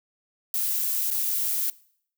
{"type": "noise with dropouts", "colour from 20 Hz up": "violet", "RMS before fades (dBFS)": -26, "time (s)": [0.54, 1.7], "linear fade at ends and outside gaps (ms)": 2, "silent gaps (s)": [1.105, 1.111], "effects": ["noise-tail reverb RT60 0.6 s tail -21 dB re dry"]}